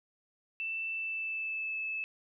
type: tone with pitch glide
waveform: sine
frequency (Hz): 2660 to 2611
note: E7 to E7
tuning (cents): +15 to -17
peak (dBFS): -33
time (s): 0.6-2.04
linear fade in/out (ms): 0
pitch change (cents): -32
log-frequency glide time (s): 0.9-1.78
effects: none